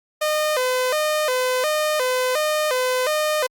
sawtooth tone with vibrato, 557 Hz, C#5, 8 cents sharp, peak -15 dBFS, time 0.21-3.47 s, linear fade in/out 10 ms, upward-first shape square, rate 1.4 Hz, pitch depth 160 cents each way, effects Opus 48 kbps

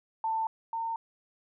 sine tone pair in turn, 891 / 910.2 Hz, A5 / A#5, +22 / -42 cents, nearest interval unison, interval 36 cents, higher second, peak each -27 / -30 dBFS, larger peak first, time 0.24-0.47 / 0.73-0.96 s, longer neither, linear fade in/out 2 ms, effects none

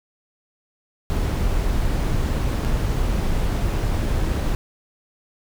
brown noise with dropouts, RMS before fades -21 dBFS, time 1.1-4.55 s, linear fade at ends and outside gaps 0 ms, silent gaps 2.644-2.648 s, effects none

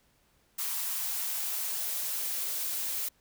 blue noise with high-pass filter sweep, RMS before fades -33 dBFS, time 0.58-3.09 s, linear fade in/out 10 ms, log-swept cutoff 1000 to 320 Hz, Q 1.9, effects pink hiss -68 dBFS RMS until 3.2 s

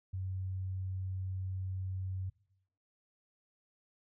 sine tone, 94 Hz, F#2, 28 cents sharp, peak -35 dBFS, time 0.13-2.3 s, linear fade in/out 10 ms, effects noise-tail reverb RT60 0.8 s tail -22 dB re dry

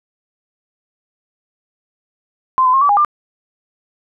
sine tone with pitch steps, 1039 / 1016 / 1072 / 1151 / 817 / 1193 Hz, C6 / B5 / C6 / D6 / G#5 / D6, -12 / +49 / +42 / -35 / -29 / +27 cents, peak -9 dBFS, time 2.58-3.048 s, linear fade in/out 0 ms, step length 78 ms, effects none

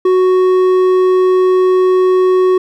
sine tone with hard clipping, 370 Hz, F#4, in tune, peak -9 dBFS, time 0.05-2.58 s, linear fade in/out 5 ms, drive 6 dB, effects none

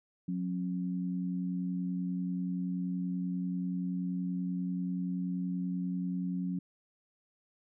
sine tone pair together, 180.8 / 271.2 Hz, F#3 / C#4, -40 / -38 cents, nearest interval perfect fifth, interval 702 cents, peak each -32 / -38 dBFS, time 0.28-6.59 s, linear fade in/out 5 ms, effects none

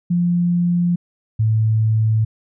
sine tone pair in turn, 174.61 / 110 Hz, F3 / A2, 0 / 0 cents, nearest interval minor sixth, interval 800 cents, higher first, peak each -14 / -13 dBFS, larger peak second, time 0.1-0.96 / 1.39-2.25 s, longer neither, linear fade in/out 10 ms, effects none

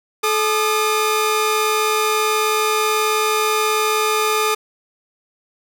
sawtooth tone pair together, 431.2 / 1215 Hz, A4 / D#6, -35 / -42 cents, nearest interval octave + tritone, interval 1793 cents, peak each -15 dBFS, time 0.23-4.55 s, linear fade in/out 10 ms, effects none

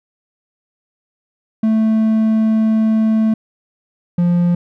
triangle tone pair in turn, 220 / 174.61 Hz, A3 / F3, 0 / 0 cents, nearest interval major third, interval 400 cents, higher first, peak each -9 dBFS, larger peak neither, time 1.63-3.34 / 4.18-4.55 s, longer first, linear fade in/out 5 ms, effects none

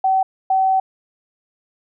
sine tone bursts at uneven times, 763 Hz, G5, 47 cents flat, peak -13 dBFS, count 2, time 0.04-0.23 / 0.5-0.8 s, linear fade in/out 5 ms, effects none

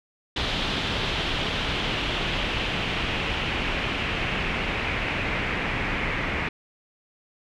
pink noise with low-pass filter sweep, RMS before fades -27 dBFS, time 0.36-6.49 s, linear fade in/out 5 ms, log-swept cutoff 3500 to 2200 Hz, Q 2.8, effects none

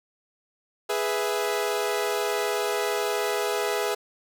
sawtooth chord, E major, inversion first, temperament equal, 415.3 / 493.9 / 659.3 Hz, G#4 / B4 / E5, 0 / 0 / 0 cents, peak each -23 / -26 / -27 dBFS, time 0.89-3.95 s, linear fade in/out 10 ms, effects none

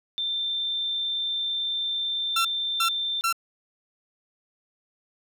sine tone, 3571 Hz, A7, 25 cents sharp, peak -25 dBFS, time 0.18-3.21 s, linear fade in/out 0 ms
sawtooth tone bursts, 1354 Hz, E6, 46 cents sharp, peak -18 dBFS, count 3, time 2.36-3.327 s, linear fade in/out 5 ms, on 89 ms, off 350 ms
effects none

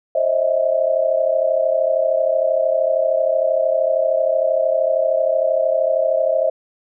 sine tone cluster, 532 / 621 / 654 Hz, C5 / D#5 / E5, +29 / -3 / -14 cents, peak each -19 dBFS, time 0.15-6.5 s, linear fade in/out 5 ms, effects none

